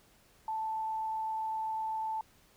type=tone with frequency modulation; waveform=sine; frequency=880 Hz; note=A5; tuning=in tune; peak=-32 dBFS; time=0.48-2.21 s; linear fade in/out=2 ms; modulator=27.8 Hz; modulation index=0.25; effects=pink hiss -64 dBFS RMS until 2.56 s